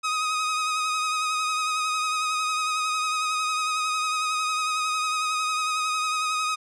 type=tone with vibrato; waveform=sawtooth; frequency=1256 Hz; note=D#6; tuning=16 cents sharp; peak=-20 dBFS; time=0.03-6.56 s; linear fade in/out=20 ms; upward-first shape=sine; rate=11 Hz; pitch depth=27 cents each way; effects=resampled to 22050 Hz